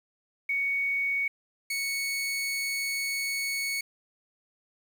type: tone pair in turn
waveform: sine / sawtooth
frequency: 2231 / 2217 Hz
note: C#7 / C#7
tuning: +11 / 0 cents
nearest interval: unison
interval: 11 cents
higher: first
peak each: -25 dBFS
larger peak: neither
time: 0.49-1.28 / 1.7-3.81 s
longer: second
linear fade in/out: 5 ms
effects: 9-bit